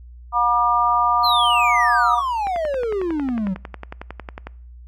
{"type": "harmonic tone", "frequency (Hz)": 239.9, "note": "A#3", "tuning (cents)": 50, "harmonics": [3, 4, 5], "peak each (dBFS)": [-22, -19, -18], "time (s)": [0.32, 2.22], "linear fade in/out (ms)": 50}
{"type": "exponential sweep", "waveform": "triangle", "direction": "down", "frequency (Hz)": [4295, 179.6], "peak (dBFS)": -18, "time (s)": [1.23, 3.55], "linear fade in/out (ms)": 20}
{"type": "click train", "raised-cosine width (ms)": 0.5, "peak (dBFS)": -16, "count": 23, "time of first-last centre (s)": [2.47, 4.47], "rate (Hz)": 11}
{"effects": ["noise-tail reverb RT60 0.6 s tail -24 dB re dry", "added 60 Hz sine -38 dBFS peak until 4.87 s"]}